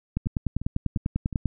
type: two click trains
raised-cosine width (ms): 5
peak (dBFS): -21 / -12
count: 4 / 14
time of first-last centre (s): 0.26-1.328 / 0.17-1.457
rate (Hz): 2.81 / 10.1
effects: none